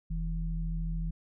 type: tone pair together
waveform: sine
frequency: 43.15 / 162.9 Hz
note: F1 / E3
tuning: -20 / -20 cents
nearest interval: octave + major seventh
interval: 2300 cents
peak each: -31 / -35 dBFS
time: 0.1-1.11 s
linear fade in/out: 10 ms
effects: none